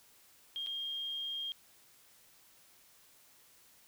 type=tone with dropouts; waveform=sine; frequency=3222 Hz; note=G7; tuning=47 cents sharp; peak=-36 dBFS; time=0.56-1.52 s; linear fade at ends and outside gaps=0 ms; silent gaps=0.663-0.67 s; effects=white hiss -63 dBFS RMS until 3.87 s